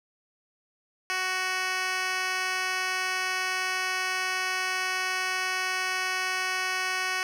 10% pulse tone with band-pass filter, 371.7 Hz, F#4, 8 cents sharp, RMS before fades -29 dBFS, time 1.1-7.23 s, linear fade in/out 0 ms, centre 3100 Hz, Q 0.72, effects 8-bit

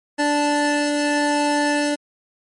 25% pulse tone pair together, 292.7 / 877.1 Hz, D4 / A5, -6 / -6 cents, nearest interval octave + perfect fifth, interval 1900 cents, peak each -15 / -19 dBFS, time 0.18-1.96 s, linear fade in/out 20 ms, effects MP3 48 kbps

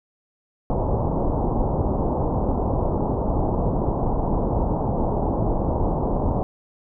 pink low-pass noise, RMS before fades -22 dBFS, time 0.7-6.43 s, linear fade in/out 0 ms, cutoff 960 Hz, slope 48 dB/octave, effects none

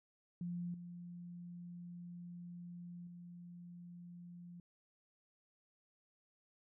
sine tone with level steps, 174.61 Hz, F3, in tune, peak -39 / -47 / -50 dBFS, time 0.41-4.6 s, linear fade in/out 2 ms, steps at 0.74 / 3.07 s, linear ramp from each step 2 ms, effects none

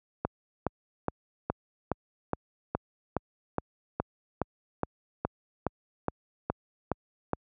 click train, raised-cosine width 1 ms, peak -13 dBFS, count 18, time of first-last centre 0.25-7.333 s, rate 2.4 Hz, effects high-pass 60 Hz 12 dB/octave

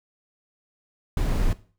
brown noise, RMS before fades -22 dBFS, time 1.17-1.53 s, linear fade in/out 2 ms, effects noise-tail reverb RT60 0.4 s tail -17 dB re dry

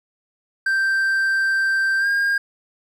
triangle tone with pitch glide, 1568 to 1614.9 Hz, G6 to G#6, 0 to -49 cents, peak -15 dBFS, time 0.66-2.38 s, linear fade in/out 5 ms, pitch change +51 cents, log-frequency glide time 1.99-2.07 s, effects none

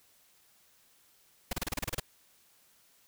pink noise bursts, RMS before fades -32 dBFS, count 10, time 1.51-1.999 s, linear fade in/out 5 ms, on 21 ms, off 31 ms, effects white hiss -65 dBFS RMS until 3.07 s

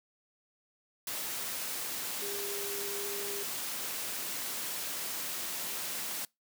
sine tone in noise, 403.1 Hz, G4, 48 cents sharp, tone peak -40 dBFS, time 2.22-3.43 s, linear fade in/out 2 ms, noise white, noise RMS -37 dBFS, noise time 1.07-6.25 s, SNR -6 dB, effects noise-tail reverb RT60 0.2 s tail -25 dB re dry + high-pass 150 Hz 12 dB/octave

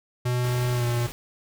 square tone with pitch glide, 123.6 to 119.67 Hz, B2 to A#2, +2 to +46 cents, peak -23 dBFS, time 0.25-1.07 s, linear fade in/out 10 ms, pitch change -56 cents, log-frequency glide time 0.73-0.86 s
pink noise, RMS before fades -38 dBFS, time 0.44-1.12 s, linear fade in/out 0 ms
effects none

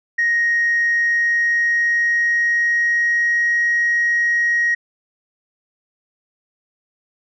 sine tone with pitch glide, 1873 to 1887.1 Hz, A#6 to A#6, +8 to +21 cents, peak -13 dBFS, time 0.18-4.75 s, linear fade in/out 10 ms, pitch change +13 cents, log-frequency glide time 0.9-3.61 s, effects tanh soft clip ceiling -11 dBFS

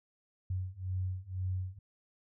sine beating tone pair, 91.7 / 93.7 Hz, F#2 / F#2, -15 / +22 cents, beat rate 2 Hz, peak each -37 / -36 dBFS, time 0.5-1.79 s, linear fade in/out 5 ms, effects none

